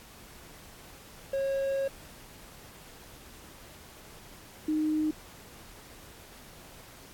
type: tone pair in turn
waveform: triangle / sine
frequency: 545 / 308.5 Hz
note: C#5 / D#4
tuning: -29 / -15 cents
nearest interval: minor seventh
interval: 986 cents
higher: first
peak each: -25 dBFS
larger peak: neither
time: 1.33-1.88 / 4.68-5.11 s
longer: first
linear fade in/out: 5 ms
effects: pink hiss -51 dBFS RMS until 7.13 s + AAC 64 kbps